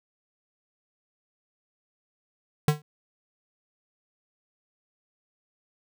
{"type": "tone with exponential decay", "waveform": "square", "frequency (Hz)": 150, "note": "D3", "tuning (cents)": 37, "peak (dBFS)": -15, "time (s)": [2.68, 2.82], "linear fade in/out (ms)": 2, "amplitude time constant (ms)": 29, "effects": []}